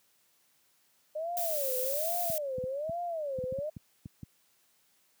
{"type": "tone with vibrato", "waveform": "sine", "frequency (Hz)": 597, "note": "D5", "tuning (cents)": 28, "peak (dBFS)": -32, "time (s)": [1.15, 3.7], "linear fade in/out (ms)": 10, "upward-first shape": "sine", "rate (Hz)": 1.2, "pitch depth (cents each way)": 280}
{"type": "noise", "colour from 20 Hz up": "violet", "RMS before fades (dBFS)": -34, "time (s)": [1.37, 2.38], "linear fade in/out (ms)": 0}
{"type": "clicks", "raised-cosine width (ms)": 5, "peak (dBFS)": -27, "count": 11, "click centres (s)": [2.3, 2.583, 2.639, 2.895, 3.387, 3.439, 3.524, 3.587, 3.767, 4.058, 4.232]}
{"effects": ["white hiss -69 dBFS RMS until 5.2 s", "high-pass 100 Hz 12 dB/octave"]}